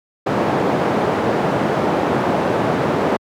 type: band-pass noise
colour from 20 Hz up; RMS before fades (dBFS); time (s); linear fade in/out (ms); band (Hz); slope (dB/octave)
white; -18; 0.26-3.17; 10; 130 to 690; 12
effects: high-pass 80 Hz 12 dB/octave